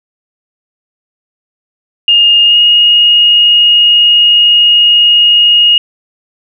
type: tone with pitch glide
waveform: sine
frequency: 2834 to 2867 Hz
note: F7 to F7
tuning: +25 to +45 cents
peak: -3 dBFS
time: 2.08-5.78 s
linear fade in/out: 2 ms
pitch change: +20 cents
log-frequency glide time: 2.45-2.57 s
effects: none